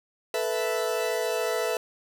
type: chord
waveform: 40% pulse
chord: A suspended second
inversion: none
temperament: equal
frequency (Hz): 440 / 493.9 / 659.3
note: A4 / B4 / E5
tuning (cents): 0 / 0 / 0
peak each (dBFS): -29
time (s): 0.34-1.77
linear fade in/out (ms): 2
effects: none